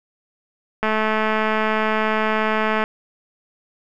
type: click train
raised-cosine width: 0.5 ms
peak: -6 dBFS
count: 437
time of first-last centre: 0.83-2.839 s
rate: 217 Hz
effects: none